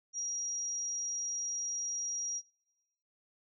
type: tone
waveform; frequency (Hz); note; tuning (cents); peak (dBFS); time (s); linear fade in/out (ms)
sine; 5710; F8; +37; -34; 0.13-2.42; 50
effects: noise-tail reverb RT60 0.9 s tail -19 dB re dry